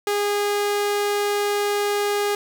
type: tone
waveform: sawtooth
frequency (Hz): 410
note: G#4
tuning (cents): -22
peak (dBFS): -16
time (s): 0.07-2.35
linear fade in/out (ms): 2
effects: none